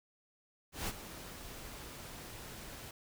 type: noise with ADSR envelope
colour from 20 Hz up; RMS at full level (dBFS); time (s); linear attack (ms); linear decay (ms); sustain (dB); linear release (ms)
pink; -36; 0.72-2.91; 160; 38; -12; 3
effects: none